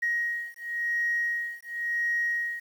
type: beating tone pair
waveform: sine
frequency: 1885 / 1885.94 Hz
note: A#6 / A#6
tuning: +19 / +20 cents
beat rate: 0.94 Hz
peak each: -29 dBFS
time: 0.02-2.6 s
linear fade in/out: 10 ms
effects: tanh soft clip ceiling -19 dBFS + 9-bit